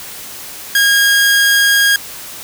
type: tone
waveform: sawtooth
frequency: 1631 Hz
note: G#6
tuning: 32 cents flat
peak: -5 dBFS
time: 0.75-1.96 s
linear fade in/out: 2 ms
effects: white hiss -30 dBFS RMS until 2.43 s